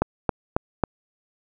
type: click train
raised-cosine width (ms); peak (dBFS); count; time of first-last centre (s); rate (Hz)
1; -5; 4; 0.02-0.837; 3.67
effects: none